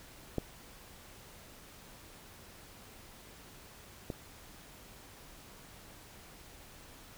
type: clicks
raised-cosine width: 2 ms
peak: -18 / -23 dBFS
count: 2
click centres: 0.383 / 4.102 s
effects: pink hiss -54 dBFS RMS until 7.17 s